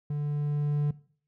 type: tone with level ramp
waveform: triangle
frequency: 146.83 Hz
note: D3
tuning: in tune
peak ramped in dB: -26 to -21 dBFS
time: 0.1-0.91 s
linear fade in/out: 5 ms
effects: noise-tail reverb RT60 0.5 s tail -20 dB re dry